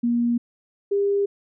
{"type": "tone pair in turn", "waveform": "sine", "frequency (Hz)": [237.6, 401.4], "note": ["A#3", "G4"], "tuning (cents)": [33, 41], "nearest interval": "major sixth", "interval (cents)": 908, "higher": "second", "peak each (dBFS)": -18, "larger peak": "neither", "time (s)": [[0.03, 0.38], [0.91, 1.26]], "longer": "neither", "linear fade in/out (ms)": 10, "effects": []}